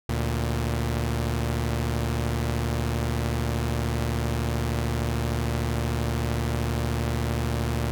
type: tone pair together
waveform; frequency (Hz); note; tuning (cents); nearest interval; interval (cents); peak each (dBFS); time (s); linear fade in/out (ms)
sawtooth; 73.33 / 116.54; D2 / A#2; -2 / 0; minor sixth; 802; -23; 0.09-7.91; 0
effects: none